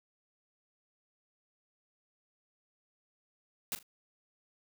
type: noise with echo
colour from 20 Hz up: white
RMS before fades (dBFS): -35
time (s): 3.72-3.75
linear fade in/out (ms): 0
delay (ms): 39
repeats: 2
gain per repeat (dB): -13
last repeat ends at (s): 3.828
effects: none